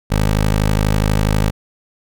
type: tone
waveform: 15% pulse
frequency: 52.2 Hz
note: G#1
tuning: 10 cents sharp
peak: -7 dBFS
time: 0.1-1.51 s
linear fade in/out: 20 ms
effects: none